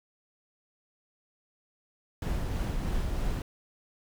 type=noise with tremolo; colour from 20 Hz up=brown; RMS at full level=-29 dBFS; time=2.22-3.42 s; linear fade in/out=2 ms; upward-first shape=triangle; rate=3.1 Hz; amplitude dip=30%; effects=none